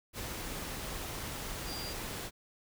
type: tone in noise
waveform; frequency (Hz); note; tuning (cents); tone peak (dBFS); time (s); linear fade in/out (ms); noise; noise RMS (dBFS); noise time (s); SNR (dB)
sine; 4768; D8; +25; -42; 1.65-1.95; 50; pink; -40; 0.13-2.31; -5
effects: none